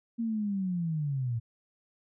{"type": "linear sweep", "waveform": "sine", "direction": "down", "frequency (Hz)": [234.2, 111.8], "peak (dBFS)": -28, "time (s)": [0.18, 1.4], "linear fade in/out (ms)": 20, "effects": []}